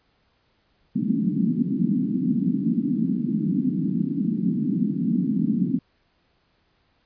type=band-pass noise; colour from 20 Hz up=pink; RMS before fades=-23 dBFS; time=0.95-5.79 s; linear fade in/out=10 ms; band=170 to 280 Hz; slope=48 dB/octave; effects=pink hiss -66 dBFS RMS until 7.05 s + resampled to 11025 Hz